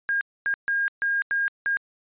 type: tone bursts at uneven times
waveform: sine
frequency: 1619 Hz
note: G#6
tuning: 45 cents flat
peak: -21 dBFS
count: 6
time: 0.09-0.21 / 0.46-0.54 / 0.68-0.88 / 1.02-1.22 / 1.31-1.48 / 1.66-1.77 s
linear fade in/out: 0 ms
effects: resampled to 8000 Hz